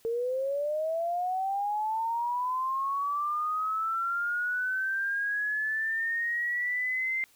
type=linear sweep; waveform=sine; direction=up; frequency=451.1 to 2093 Hz; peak=-27 dBFS; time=0.05-7.24 s; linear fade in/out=0 ms; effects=white hiss -62 dBFS RMS until 7.35 s